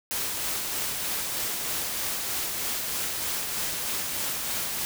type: noise with tremolo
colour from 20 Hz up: white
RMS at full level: -29 dBFS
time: 0.11-4.85 s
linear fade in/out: 0 ms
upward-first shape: sine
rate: 3.2 Hz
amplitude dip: 25%
effects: none